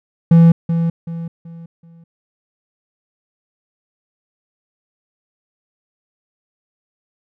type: tone with echo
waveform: triangle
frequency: 166.8 Hz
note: E3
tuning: 21 cents sharp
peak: -3 dBFS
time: 0.31-0.52 s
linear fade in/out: 5 ms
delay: 380 ms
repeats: 4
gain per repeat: -9 dB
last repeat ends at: 2.04 s
effects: none